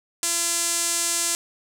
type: tone with band-pass filter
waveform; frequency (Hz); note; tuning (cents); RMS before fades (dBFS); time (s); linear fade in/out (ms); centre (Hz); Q
sawtooth; 340; F4; -46; -24; 0.23-1.35; 0; 8000; 2
effects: none